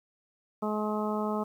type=harmonic tone; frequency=212.3 Hz; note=G#3; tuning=38 cents sharp; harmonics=1 / 2 / 3 / 4 / 5 / 6; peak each=-31 / -34 / -36 / -37 / -38 / -39 dBFS; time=0.62-1.44 s; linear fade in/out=10 ms; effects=10-bit